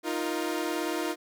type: chord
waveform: sawtooth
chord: Eb suspended second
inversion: none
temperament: equal with one note detuned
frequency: 311.1 / 349.2 / 471.6 Hz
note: Eb4 / F4 / Bb4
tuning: 0 / 0 / +20 cents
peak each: -28 / -28 / -33 dBFS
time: 0.03-1.16 s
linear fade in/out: 50 ms
effects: none